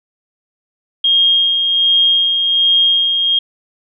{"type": "tone with tremolo", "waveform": "sine", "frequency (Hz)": 3238, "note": "G#7", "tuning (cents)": -45, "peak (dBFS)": -8, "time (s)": [1.04, 3.39], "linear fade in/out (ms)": 5, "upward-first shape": "sine", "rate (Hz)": 1.3, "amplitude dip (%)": 40, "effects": []}